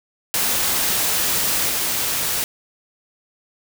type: noise with level steps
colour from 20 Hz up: white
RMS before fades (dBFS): -20 / -22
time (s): 0.34-2.44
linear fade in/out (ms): 0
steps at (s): 1.69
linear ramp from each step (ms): 5
effects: none